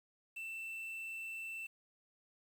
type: tone with quantisation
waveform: triangle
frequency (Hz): 2671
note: E7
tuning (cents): +22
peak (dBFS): -40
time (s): 0.36-1.67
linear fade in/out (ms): 10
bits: 10
effects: none